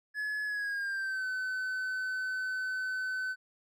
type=tone with pitch glide; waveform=triangle; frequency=1702 to 1516.3 Hz; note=G#6 to F#6; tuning=+42 to +42 cents; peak=-30 dBFS; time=0.14-3.36 s; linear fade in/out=50 ms; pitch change=-200 cents; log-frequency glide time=0.45-1.26 s; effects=none